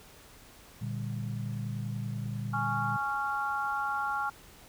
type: chord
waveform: sine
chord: G minor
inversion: first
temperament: equal with one note detuned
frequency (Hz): 116.54 / 146.83 / 197.93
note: Bb2 / D3 / G3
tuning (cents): 0 / 0 / +17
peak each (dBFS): -34 / -39 / -39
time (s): 0.81-2.97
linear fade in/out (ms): 10
type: harmonic tone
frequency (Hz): 277.2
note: C#4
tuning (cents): 0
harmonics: 3 / 4 / 5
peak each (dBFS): -33 / -36 / -32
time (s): 2.53-4.3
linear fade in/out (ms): 10
effects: pink hiss -54 dBFS RMS until 4.68 s